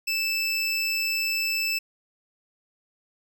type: tone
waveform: 25% pulse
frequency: 2637 Hz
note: E7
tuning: in tune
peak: -20 dBFS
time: 0.07-1.79 s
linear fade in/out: 10 ms
effects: none